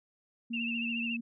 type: tone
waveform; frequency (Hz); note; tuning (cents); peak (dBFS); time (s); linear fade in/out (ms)
sine; 233.1; A#3; 0; -34; 0.5-1.21; 10
type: tone with vibrato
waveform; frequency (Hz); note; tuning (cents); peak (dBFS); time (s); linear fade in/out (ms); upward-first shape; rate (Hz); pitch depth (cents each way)
sine; 2700; E7; +41; -33; 0.53-1.17; 10; triangle; 14; 84
effects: none